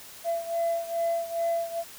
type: beating tone pair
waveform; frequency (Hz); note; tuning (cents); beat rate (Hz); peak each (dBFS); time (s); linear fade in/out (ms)
sine; 673 / 675.4; E5 / E5; +36 / +42; 2.4; -26 / -29; 0.24-1.84; 50
effects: tanh soft clip ceiling -21 dBFS + white hiss -46 dBFS RMS until 1.98 s